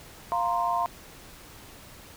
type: chord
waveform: sine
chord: F suspended fourth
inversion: none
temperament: equal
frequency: 698.5 / 932.3 / 1046.5 Hz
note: F5 / Bb5 / C6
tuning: 0 / 0 / 0 cents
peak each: -28 dBFS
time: 0.32-0.86 s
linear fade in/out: 0 ms
effects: pink hiss -48 dBFS RMS until 2.16 s